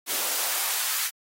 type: noise with high-pass filter sweep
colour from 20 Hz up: white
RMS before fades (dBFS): -27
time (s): 0.06-1.11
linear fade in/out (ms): 50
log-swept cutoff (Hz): 330 to 1500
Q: 0.99
effects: AAC 48 kbps